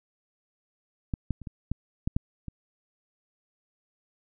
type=clicks; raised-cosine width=5 ms; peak=-16 / -15 / -29 / -24 / -16 / -14 / -12 / -24 dBFS; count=8; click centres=1.138 / 1.307 / 1.417 / 1.472 / 1.716 / 2.075 / 2.165 / 2.483 s; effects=none